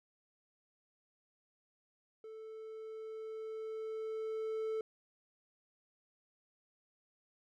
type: tone with level ramp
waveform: triangle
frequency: 440 Hz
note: A4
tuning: in tune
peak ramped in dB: -45 to -32 dBFS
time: 2.24-4.81 s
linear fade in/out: 2 ms
effects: none